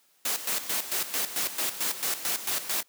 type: noise with tremolo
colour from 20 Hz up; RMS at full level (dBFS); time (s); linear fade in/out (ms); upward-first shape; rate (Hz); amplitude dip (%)
white; -28; 0.25-2.83; 5; square; 4.5; 70
effects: white hiss -65 dBFS RMS until 2.88 s + high-pass 200 Hz 12 dB/octave